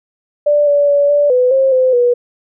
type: tone with pitch steps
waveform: sine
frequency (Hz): 587 / 576 / 572 / 581 / 501 / 534 / 514 / 485.9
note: D5 / D5 / D5 / D5 / B4 / C5 / C5 / B4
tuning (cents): -1 / -34 / -46 / -19 / +25 / +35 / -31 / -28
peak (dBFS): -8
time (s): 0.46-2.14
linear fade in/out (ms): 10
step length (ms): 210
effects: none